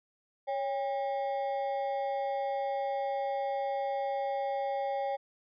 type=ring-modulated tone; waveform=triangle; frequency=679 Hz; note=F5; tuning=49 cents flat; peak=-25 dBFS; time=0.47-5.17 s; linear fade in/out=20 ms; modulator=124 Hz; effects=resampled to 11025 Hz